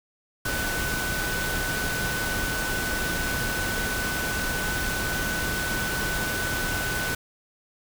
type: tone in noise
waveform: sine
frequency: 1500 Hz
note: F#6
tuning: 23 cents sharp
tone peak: -29 dBFS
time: 0.45-7.15 s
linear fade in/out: 5 ms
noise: pink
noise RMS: -29 dBFS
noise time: 0.45-7.15 s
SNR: -3 dB
effects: none